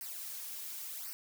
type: noise with flanger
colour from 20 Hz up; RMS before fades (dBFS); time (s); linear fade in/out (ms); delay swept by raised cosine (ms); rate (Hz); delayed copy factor
blue; -43; 0.01-1.13; 0; 0.28 to 4.08; 0.92; -0.75
effects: none